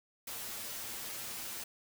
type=noise with comb filter; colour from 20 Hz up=white; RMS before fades=-42 dBFS; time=0.27-1.64 s; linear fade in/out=5 ms; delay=8.8 ms; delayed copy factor=+0.75; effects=none